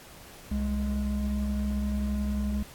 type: tone pair together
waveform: triangle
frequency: 65.41 / 207.7 Hz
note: C2 / G#3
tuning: 0 / 0 cents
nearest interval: octave + minor sixth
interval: 2000 cents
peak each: -27 dBFS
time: 0.51-2.63 s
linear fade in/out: 5 ms
effects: pink hiss -49 dBFS RMS until 2.74 s + AAC 64 kbps